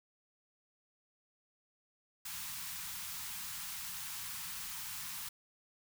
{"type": "band-stop noise", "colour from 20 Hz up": "white", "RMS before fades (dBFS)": -43, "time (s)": [2.25, 5.29], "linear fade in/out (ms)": 5, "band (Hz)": [210, 840], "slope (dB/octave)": 48, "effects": []}